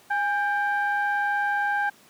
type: ring-modulated tone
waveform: triangle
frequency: 380.7 Hz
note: F#4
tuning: 49 cents sharp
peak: -17 dBFS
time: 0.1-1.9 s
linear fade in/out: 10 ms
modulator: 1200 Hz
effects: pink hiss -54 dBFS RMS until 2.09 s + high-pass 200 Hz 12 dB/octave